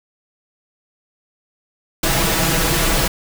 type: noise with comb filter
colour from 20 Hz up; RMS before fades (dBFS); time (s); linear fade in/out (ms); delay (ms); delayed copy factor
pink; -17; 2.03-3.08; 5; 6.1; +0.8
effects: none